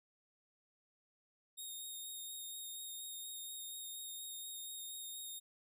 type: tone with vibrato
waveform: 10% pulse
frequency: 3713 Hz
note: A#7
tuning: 8 cents flat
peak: -38 dBFS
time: 1.57-5.4 s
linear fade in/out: 20 ms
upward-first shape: sine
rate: 4.2 Hz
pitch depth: 14 cents each way
effects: none